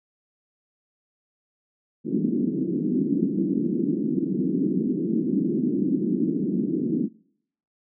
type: band-pass noise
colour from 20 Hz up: white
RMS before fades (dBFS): -24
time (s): 2.04-7.09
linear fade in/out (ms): 50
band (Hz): 170 to 340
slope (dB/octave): 48
effects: noise-tail reverb RT60 0.7 s tail -25 dB re dry